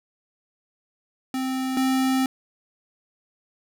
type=tone pair in turn; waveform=square; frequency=261.1 / 262.3 Hz; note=C4 / C4; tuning=-3 / +4 cents; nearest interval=unison; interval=7 cents; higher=second; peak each=-25 / -20 dBFS; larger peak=second; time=1.34-1.77 / 1.77-2.26 s; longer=second; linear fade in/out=2 ms; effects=none